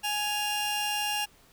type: tone pair together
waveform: sawtooth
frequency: 834 / 2793 Hz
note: G#5 / F7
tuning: +7 / -1 cents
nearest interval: octave + major sixth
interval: 2092 cents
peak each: -27 dBFS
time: 0.03-1.26 s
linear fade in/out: 20 ms
effects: pink hiss -59 dBFS RMS until 1.52 s